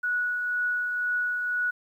sine tone with tremolo, 1467 Hz, F#6, 15 cents flat, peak -23 dBFS, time 0.03-1.71 s, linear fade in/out 10 ms, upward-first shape triangle, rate 2 Hz, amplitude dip 35%, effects 10-bit

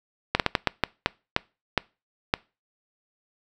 slowing click train, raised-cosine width 0.3 ms, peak -3 dBFS, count 10, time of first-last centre 0.35-2.339 s, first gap 48 ms, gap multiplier 1.36, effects noise-tail reverb RT60 0.3 s tail -24 dB re dry

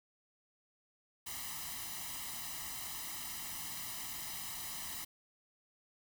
white noise with comb filter, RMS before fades -43 dBFS, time 1.26-5.05 s, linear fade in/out 10 ms, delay 1 ms, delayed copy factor +0.8, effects none

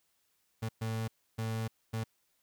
35% pulse tone bursts at uneven times, 112 Hz, A2, 31 cents sharp, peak -31 dBFS, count 4, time 0.62-0.69 / 0.81-1.08 / 1.38-1.68 / 1.93-2.04 s, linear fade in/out 10 ms, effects white hiss -75 dBFS RMS until 2.42 s

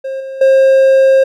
triangle tone with level steps, 534 Hz, C5, 35 cents sharp, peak -16 / -20 / -3 dBFS, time 0.04-1.24 s, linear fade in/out 10 ms, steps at 0.2 / 0.41 s, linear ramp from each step 5 ms, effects none

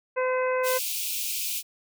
harmonic tone, 511 Hz, C5, 41 cents flat, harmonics 1 / 2 / 3 / 4 / 5, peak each -24 / -30 / -34 / -36 / -38 dBFS, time 0.16-0.79 s, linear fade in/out 20 ms
white high-pass noise, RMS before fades -30 dBFS, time 0.63-1.63 s, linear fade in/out 50 ms, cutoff 2300 Hz, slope 96 dB/octave
effects none

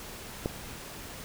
click, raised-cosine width 2 ms, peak -15 dBFS, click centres 0.459 s, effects pink hiss -43 dBFS RMS until 1.24 s

